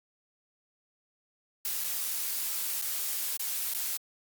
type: noise with dropouts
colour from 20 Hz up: blue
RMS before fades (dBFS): -32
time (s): 1.65-3.97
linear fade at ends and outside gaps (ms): 1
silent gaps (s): 1.839-1.843 / 2.815-2.822 / 3.369-3.396 / 3.737-3.747
effects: Opus 48 kbps